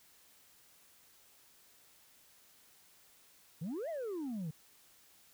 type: exponential two-way sweep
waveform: sine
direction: up then down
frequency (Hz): 146.83 to 690 to 146.83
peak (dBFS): -34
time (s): 3.61-4.51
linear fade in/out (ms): 10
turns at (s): 3.89
effects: tanh soft clip ceiling -36 dBFS + white hiss -64 dBFS RMS until 5.33 s